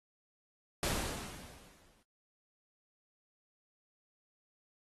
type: noise with exponential decay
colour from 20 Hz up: pink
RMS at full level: -32 dBFS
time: 0.83-2.03 s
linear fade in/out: 1 ms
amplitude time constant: 260 ms
effects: AAC 32 kbps

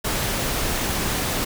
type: noise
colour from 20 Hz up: pink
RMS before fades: -24 dBFS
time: 0.04-1.45 s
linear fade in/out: 10 ms
effects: none

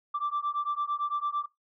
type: beating tone pair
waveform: sine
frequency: 1168 / 1176.9 Hz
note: D6 / D6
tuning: -10 / +3 cents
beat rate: 8.9 Hz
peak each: -30 / -30 dBFS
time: 0.14-1.46 s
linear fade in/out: 10 ms
effects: noise-tail reverb RT60 0.2 s tail -22 dB re dry + tanh soft clip ceiling -23 dBFS

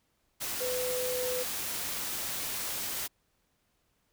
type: tone in noise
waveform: sine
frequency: 502 Hz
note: B4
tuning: 28 cents sharp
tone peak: -31 dBFS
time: 0.6-1.44 s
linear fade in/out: 20 ms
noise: white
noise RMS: -35 dBFS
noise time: 0.4-3.08 s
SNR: +1 dB
effects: pink hiss -74 dBFS RMS until 4.12 s

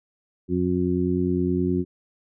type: harmonic tone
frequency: 89.8 Hz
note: F2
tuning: 49 cents sharp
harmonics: 1 / 2 / 3 / 4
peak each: -29 / -25 / -25 / -25 dBFS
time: 0.48-1.85 s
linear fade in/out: 50 ms
effects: none

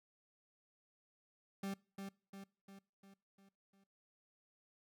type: tone with echo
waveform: 40% pulse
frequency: 196 Hz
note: G3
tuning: in tune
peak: -39 dBFS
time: 1.63-1.74 s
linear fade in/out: 5 ms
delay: 350 ms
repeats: 6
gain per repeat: -5 dB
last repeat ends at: 3.84 s
effects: noise-tail reverb RT60 0.4 s tail -24 dB re dry

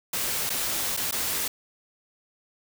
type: noise with dropouts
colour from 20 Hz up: white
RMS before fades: -28 dBFS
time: 0.13-1.48 s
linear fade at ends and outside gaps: 5 ms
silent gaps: 0.495-0.501 / 0.967-0.972 / 1.112-1.123 s
effects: none

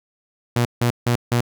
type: tone bursts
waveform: sawtooth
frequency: 120 Hz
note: B2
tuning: 49 cents flat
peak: -12 dBFS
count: 4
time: 0.56-1.408 s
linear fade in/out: 5 ms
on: 92 ms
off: 160 ms
effects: none

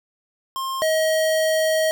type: tone pair in turn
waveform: square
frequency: 1062 / 633.7 Hz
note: C6 / D#5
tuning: +25 / +32 cents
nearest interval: major sixth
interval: 893 cents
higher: first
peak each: -25 / -18 dBFS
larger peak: second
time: 0.56-0.82 / 0.82-1.91 s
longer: second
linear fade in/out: 0 ms
effects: none

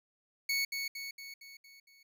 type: tone with echo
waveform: 25% pulse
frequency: 2217 Hz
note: C#7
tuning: in tune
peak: -26 dBFS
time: 0.49-0.65 s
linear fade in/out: 5 ms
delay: 230 ms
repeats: 6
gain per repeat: -5 dB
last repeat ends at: 2.03 s
effects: none

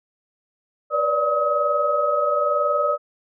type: tone cluster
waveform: sine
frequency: 489.6 / 569 / 590 / 1273 Hz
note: B4 / C#5 / D5 / D#6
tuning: -15 / +45 / +8 / +39 cents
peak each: -28 / -29 / -21 / -21 dBFS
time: 0.9-2.98 s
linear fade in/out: 50 ms
effects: none

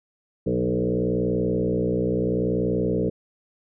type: tone with frequency modulation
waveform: sine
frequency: 311.1 Hz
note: D#4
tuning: in tune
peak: -20 dBFS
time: 0.46-3.1 s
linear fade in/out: 10 ms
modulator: 60.7 Hz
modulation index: 3.3
effects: none

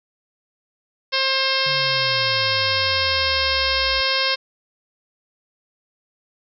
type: harmonic tone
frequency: 532 Hz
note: C5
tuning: 29 cents sharp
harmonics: 1 / 2 / 3 / 4 / 5 / 6 / 7 / 8 / 9 / 10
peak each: -27 / -27 / -27 / -27 / -27 / -27 / -27 / -27 / -27 / -27 dBFS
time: 1.12-4.36 s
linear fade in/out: 20 ms
type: exponential sweep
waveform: sine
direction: down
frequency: 147 to 60.4 Hz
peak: -32 dBFS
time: 1.66-4.01 s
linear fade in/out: 5 ms
effects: none

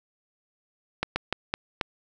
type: slowing click train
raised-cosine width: 0.3 ms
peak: -9 dBFS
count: 5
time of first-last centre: 1.03-1.812 s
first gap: 130 ms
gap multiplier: 1.28
effects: none

